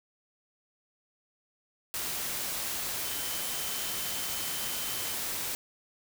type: tone in noise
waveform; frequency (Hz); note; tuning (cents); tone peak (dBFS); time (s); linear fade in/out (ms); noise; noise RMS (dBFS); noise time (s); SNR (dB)
sine; 3071; G7; -36; -43; 3.05-5.14; 0; white; -34; 1.94-5.55; -12
effects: none